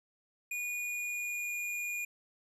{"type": "tone with pitch glide", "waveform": "square", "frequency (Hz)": [2450, 2434], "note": ["D#7", "D#7"], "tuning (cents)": [-27, -39], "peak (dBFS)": -35, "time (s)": [0.51, 2.05], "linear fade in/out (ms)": 5, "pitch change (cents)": -12, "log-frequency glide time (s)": [0.72, 1.55], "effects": ["resampled to 32000 Hz"]}